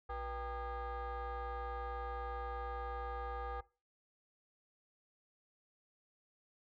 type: tone with frequency modulation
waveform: sine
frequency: 366.6 Hz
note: F#4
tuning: 16 cents flat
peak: -37 dBFS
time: 0.09-3.61 s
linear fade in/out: 10 ms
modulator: 426 Hz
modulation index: 2.2
effects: noise-tail reverb RT60 0.3 s tail -19 dB re dry + tanh soft clip ceiling -37 dBFS